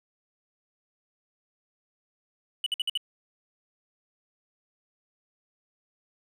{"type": "tone bursts", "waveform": "triangle", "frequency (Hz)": 2960, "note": "F#7", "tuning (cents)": 0, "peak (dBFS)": -23, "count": 5, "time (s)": [2.64, 2.975], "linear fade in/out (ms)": 2, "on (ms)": 23, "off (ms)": 55, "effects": []}